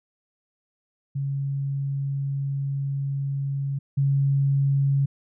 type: tone pair in turn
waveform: sine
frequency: 138.59 / 138.59 Hz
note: C#3 / C#3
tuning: 0 / 0 cents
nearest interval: unison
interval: 0 cents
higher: neither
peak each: -24 / -18 dBFS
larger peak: second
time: 1.15-3.79 / 3.97-5.06 s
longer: first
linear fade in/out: 10 ms
effects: none